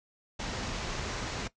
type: low-pass noise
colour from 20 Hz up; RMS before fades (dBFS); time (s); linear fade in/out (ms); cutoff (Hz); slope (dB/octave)
pink; -36; 0.39-1.48; 10; 7000; 48
effects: noise-tail reverb RT60 0.1 s tail -17 dB re dry